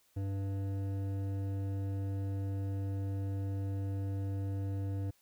triangle tone with hard clipping, 98 Hz, G2, in tune, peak -35 dBFS, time 0.16-5.11 s, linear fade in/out 10 ms, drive 15 dB, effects white hiss -70 dBFS RMS until 5.21 s

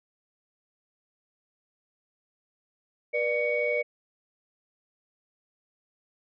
sine tone cluster, 482.8 / 595 / 2239 Hz, B4 / D5 / C#7, -39 / +22 / +17 cents, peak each -28 dBFS, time 3.13-3.83 s, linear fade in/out 20 ms, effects tanh soft clip ceiling -15 dBFS

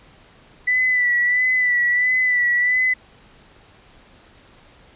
sine tone with vibrato, 1979 Hz, B6, 3 cents sharp, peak -15 dBFS, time 0.67-2.94 s, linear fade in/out 10 ms, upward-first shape sine, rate 1.5 Hz, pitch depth 38 cents each way, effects pink hiss -50 dBFS RMS until 4.95 s + resampled to 8000 Hz

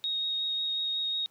sine tone with vibrato, 3747 Hz, A#7, 8 cents sharp, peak -28 dBFS, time 0.04-1.26 s, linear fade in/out 0 ms, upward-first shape sine, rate 5.5 Hz, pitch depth 9 cents each way, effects pink hiss -65 dBFS RMS until 1.3 s + high-pass 150 Hz 12 dB/octave

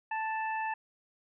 harmonic tone, 880 Hz, A5, in tune, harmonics 1 / 2 / 3, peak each -32 / -38 / -42 dBFS, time 0.11-0.74 s, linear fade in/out 5 ms, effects none

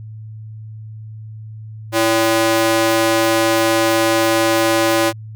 sawtooth ring-modulated tone, 451.5 Hz, A4, 45 cents sharp, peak -6 dBFS, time 1.92-5.13 s, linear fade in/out 50 ms, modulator 118 Hz, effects added 109 Hz sine -30 dBFS peak until 5.35 s

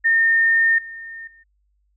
sine tone with level steps, 1822 Hz, A#6, 40 cents flat, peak -13 / -32 / -47 dBFS, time 0.04-1.44 s, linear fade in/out 20 ms, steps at 0.78 / 1.27 s, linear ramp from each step 5 ms, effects added 50 Hz sine -62 dBFS peak until 1.96 s

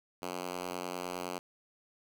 5% pulse tone with high-pass filter, 89.8 Hz, F2, 49 cents sharp, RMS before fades -39 dBFS, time 0.22-1.39 s, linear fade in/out 5 ms, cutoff 210 Hz, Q 0.7, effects none

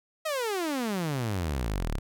sawtooth exponential sweep, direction down, 650 to 32.19 Hz, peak -24 dBFS, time 0.25-1.99 s, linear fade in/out 10 ms, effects none

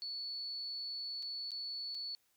sine tone with dropouts, 4435 Hz, C#8, in tune, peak -39 dBFS, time 0.02-2.15 s, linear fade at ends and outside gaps 0 ms, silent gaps 1.224-1.228 / 1.507-1.517 / 1.946-1.95 s, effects white hiss -75 dBFS RMS until 2.36 s

